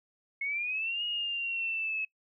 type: linear two-way sweep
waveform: sine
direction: up then down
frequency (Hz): 2176 to 2882 to 2579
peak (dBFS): -30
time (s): 0.41-2.05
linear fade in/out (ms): 5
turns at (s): 1.04
effects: noise-tail reverb RT60 0.1 s tail -23 dB re dry